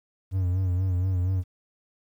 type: tone with vibrato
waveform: triangle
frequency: 91.9 Hz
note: F#2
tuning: 11 cents flat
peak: -20 dBFS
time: 0.31-1.44 s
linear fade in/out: 50 ms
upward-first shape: sine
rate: 4.2 Hz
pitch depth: 63 cents each way
effects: 10-bit